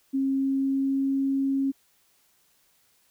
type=tone with pitch glide; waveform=sine; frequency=270.1 to 272 Hz; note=C#4 to C#4; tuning=-45 to -33 cents; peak=-22 dBFS; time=0.13-1.72 s; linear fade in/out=20 ms; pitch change=+12 cents; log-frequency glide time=0.38-1.14 s; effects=white hiss -65 dBFS RMS until 3.1 s